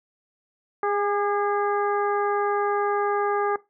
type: harmonic tone with a mistuned harmonic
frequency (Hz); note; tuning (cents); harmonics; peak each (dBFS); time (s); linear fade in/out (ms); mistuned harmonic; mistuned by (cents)
409.6; G#4; -24; 1 / 2 / 3 / 4 / 5; -25 / -26 / -28 / -34 / -40; 0.83-3.56; 2; 3; -27
effects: noise-tail reverb RT60 0.2 s tail -18 dB re dry